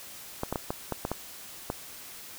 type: clicks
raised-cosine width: 1 ms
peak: -15 dBFS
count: 8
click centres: 0.434 / 0.526 / 0.558 / 0.705 / 0.923 / 1.051 / 1.116 / 1.701 s
effects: white hiss -45 dBFS RMS until 2.38 s